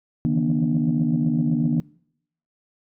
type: tone cluster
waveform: sine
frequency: 144.2 / 159.8 / 167.7 / 238.9 / 295 Hz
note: D3 / D#3 / E3 / A#3 / D4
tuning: -31 / +47 / +30 / +43 / +8 cents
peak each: -26 / -23 / -28 / -21 / -26 dBFS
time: 0.25-1.8 s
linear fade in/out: 0 ms
effects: noise-tail reverb RT60 0.7 s tail -24 dB re dry + tanh soft clip ceiling -11 dBFS